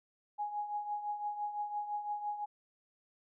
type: tone with tremolo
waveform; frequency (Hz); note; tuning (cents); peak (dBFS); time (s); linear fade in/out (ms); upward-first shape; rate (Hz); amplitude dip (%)
sine; 831; G#5; +1; -32; 0.38-2.46; 20; triangle; 5.9; 70
effects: none